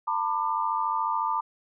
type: tone cluster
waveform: sine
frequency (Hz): 901 / 995 / 1194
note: A5 / B5 / D6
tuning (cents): +41 / +13 / +28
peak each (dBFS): -28 / -29 / -29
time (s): 0.07-1.41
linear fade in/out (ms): 10
effects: none